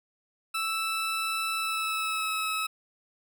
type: tone with pitch glide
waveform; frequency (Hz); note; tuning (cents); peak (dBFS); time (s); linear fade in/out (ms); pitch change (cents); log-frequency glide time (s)
20% pulse; 1318.5 to 1292.1; E6 to E6; 0 to -35; -23; 0.54-2.67; 10; -35; 1.56-2.32
effects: none